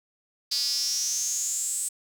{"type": "tone with high-pass filter sweep", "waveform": "square", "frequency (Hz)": 130, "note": "C3", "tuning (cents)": -11, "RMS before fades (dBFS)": -28, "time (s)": [0.51, 1.89], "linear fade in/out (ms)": 10, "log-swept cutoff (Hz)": [4700, 8300], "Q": 8.7, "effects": []}